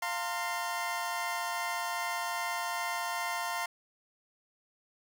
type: chord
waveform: 25% pulse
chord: F suspended fourth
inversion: none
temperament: equal with one note detuned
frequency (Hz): 698.5 / 912.1 / 1046.5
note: F5 / Bb5 / C6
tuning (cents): 0 / -38 / 0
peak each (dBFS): -33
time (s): 0.02-3.66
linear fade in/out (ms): 5
effects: none